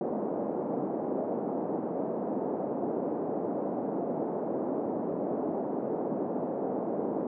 pink band-pass noise, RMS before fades -32 dBFS, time 0.01-7.27 s, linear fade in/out 2 ms, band 220 to 710 Hz, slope 24 dB/octave, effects none

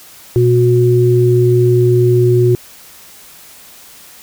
sine tone pair together, 121.3 / 363.5 Hz, B2 / F#4, -31 / -31 cents, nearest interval octave + perfect fifth, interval 1900 cents, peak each -10 dBFS, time 0.36-2.55 s, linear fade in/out 0 ms, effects white hiss -39 dBFS RMS until 4.22 s

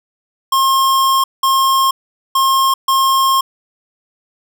square tone bursts at uneven times, 1071 Hz, C6, 40 cents sharp, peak -11 dBFS, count 4, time 0.52-1.24 / 1.43-1.91 / 2.35-2.74 / 2.88-3.41 s, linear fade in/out 5 ms, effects none

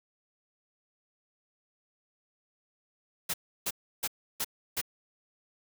white noise bursts, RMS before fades -31 dBFS, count 5, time 3.29-4.815 s, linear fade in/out 10 ms, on 49 ms, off 320 ms, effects none

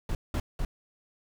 brown noise bursts, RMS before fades -29 dBFS, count 3, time 0.09-0.65 s, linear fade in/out 2 ms, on 60 ms, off 190 ms, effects none

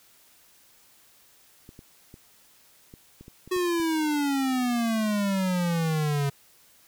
clicks, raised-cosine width 3 ms, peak -32 dBFS, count 9, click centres 1.691 / 1.791 / 2.141 / 2.939 / 3.21 / 3.281 / 3.476 / 3.564 / 3.8 s
square exponential sweep, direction down, 369.2 to 138.59 Hz, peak -24 dBFS, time 3.51-6.3 s, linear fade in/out 10 ms
effects white hiss -58 dBFS RMS until 6.87 s

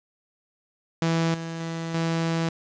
sawtooth tone with level steps, 164.81 Hz, E3, in tune, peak -17 / -27 / -25 / -19 dBFS, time 1.02-2.49 s, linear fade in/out 2 ms, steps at 1.34 / 1.6 / 1.94 s, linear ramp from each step 5 ms, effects resampled to 16000 Hz + 8-bit

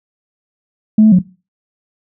sine tone with pitch steps, 215.6 / 217.8 / 182 Hz, A3 / A3 / F#3, -35 / -17 / -28 cents, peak -3 dBFS, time 0.98-1.19 s, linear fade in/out 5 ms, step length 70 ms, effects noise-tail reverb RT60 0.3 s tail -19 dB re dry + tanh soft clip ceiling 0 dBFS

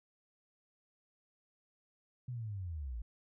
sine linear sweep, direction down, 127.8 to 52.2 Hz, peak -38 dBFS, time 2.28-3.02 s, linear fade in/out 5 ms, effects none

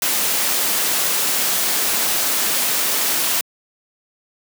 white noise, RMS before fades -19 dBFS, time 0.02-3.41 s, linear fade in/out 2 ms, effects high-pass 200 Hz 12 dB/octave

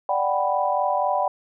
sine chord, G major seventh, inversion second, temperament equal, 587.3 / 740 / 784 / 987.8 Hz, D5 / F#5 / G5 / B5, 0 / 0 / 0 / 0 cents, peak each -25 dBFS, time 0.09-1.28 s, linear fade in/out 2 ms, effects none

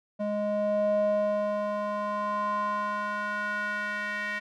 square tone with band-pass filter sweep, 207.7 Hz, G#3, in tune, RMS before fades -29 dBFS, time 0.19-4.4 s, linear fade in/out 20 ms, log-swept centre 480 to 1900 Hz, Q 4.1, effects none

